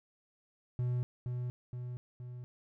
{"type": "tone with echo", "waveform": "triangle", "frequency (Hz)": 123.47, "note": "B2", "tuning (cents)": 0, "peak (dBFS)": -28, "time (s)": [0.79, 1.03], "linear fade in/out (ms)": 0, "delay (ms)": 470, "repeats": 3, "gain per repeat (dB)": -4, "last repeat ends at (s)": 2.44, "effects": []}